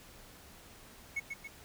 triangle tone with echo, 2200 Hz, C#7, 14 cents flat, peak -30 dBFS, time 1.16-1.2 s, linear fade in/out 10 ms, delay 140 ms, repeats 2, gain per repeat -5 dB, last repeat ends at 1.48 s, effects pink hiss -55 dBFS RMS until 1.64 s

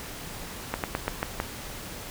slowing click train, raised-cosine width 0.5 ms, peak -11 dBFS, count 6, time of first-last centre 0.74-1.401 s, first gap 98 ms, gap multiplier 1.15, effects pink hiss -39 dBFS RMS until 2.1 s

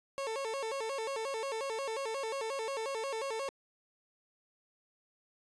30% pulse tone with vibrato, 493.9 Hz, B4, in tune, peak -32 dBFS, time 0.18-3.49 s, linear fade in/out 0 ms, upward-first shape square, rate 5.6 Hz, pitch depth 180 cents each way, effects resampled to 22050 Hz

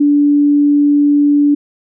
sine tone, 290 Hz, D4, 22 cents flat, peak -7 dBFS, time 0-1.55 s, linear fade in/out 10 ms, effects none

